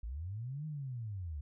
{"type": "linear two-way sweep", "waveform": "sine", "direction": "up then down", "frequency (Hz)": [50.1, 157.2, 68.3], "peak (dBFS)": -38, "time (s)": [0.03, 1.41], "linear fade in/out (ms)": 5, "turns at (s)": 0.66, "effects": []}